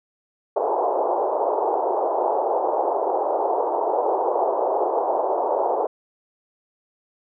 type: band-pass noise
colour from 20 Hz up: white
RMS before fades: -22 dBFS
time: 0.56-5.87 s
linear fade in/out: 5 ms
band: 370 to 910 Hz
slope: 48 dB/octave
effects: none